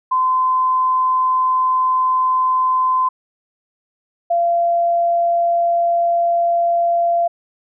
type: tone pair in turn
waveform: sine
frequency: 1028 / 686.1 Hz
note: C6 / F5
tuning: -31 / -31 cents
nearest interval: perfect fifth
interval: 700 cents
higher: first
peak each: -13 dBFS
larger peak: neither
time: 0.11-3.09 / 4.3-7.28 s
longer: neither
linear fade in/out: 10 ms
effects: none